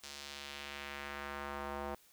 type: tone with band-pass filter sweep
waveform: square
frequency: 71 Hz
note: C#2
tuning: 42 cents sharp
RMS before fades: -44 dBFS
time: 0.03-1.95 s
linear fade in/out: 5 ms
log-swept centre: 5400 to 770 Hz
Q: 1.2
effects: white hiss -65 dBFS RMS until 2.12 s